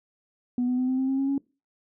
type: tone with pitch steps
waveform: sine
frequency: 246.2 / 250.4 / 254.6 / 258.9 / 263.3 / 267.7 / 272.2 / 276.8 Hz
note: B3 / B3 / C4 / C4 / C4 / C4 / C#4 / C#4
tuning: -5 / +24 / -47 / -18 / +11 / +40 / -31 / -2 cents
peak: -21 dBFS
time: 0.58-1.38 s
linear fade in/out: 2 ms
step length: 100 ms
effects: noise-tail reverb RT60 0.3 s tail -23 dB re dry + tanh soft clip ceiling -19 dBFS